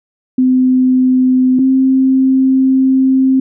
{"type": "tone pair in turn", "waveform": "sine", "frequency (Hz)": [256.3, 263.5], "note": ["C4", "C4"], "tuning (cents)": [-36, 12], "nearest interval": "unison", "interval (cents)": 48, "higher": "second", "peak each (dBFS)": -7, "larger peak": "neither", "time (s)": [[0.38, 1.59], [1.59, 3.4]], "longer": "second", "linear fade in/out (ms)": 5, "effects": []}